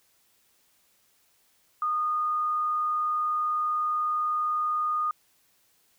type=tone; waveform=sine; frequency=1228 Hz; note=D#6; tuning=23 cents flat; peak=-24 dBFS; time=1.82-5.11 s; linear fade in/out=2 ms; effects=white hiss -66 dBFS RMS until 5.98 s